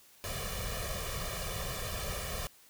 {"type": "noise with comb filter", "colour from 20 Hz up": "pink", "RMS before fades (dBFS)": -37, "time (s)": [0.24, 2.47], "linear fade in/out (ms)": 0, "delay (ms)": 1.7, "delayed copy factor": 0.9, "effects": ["white hiss -60 dBFS RMS until 2.69 s"]}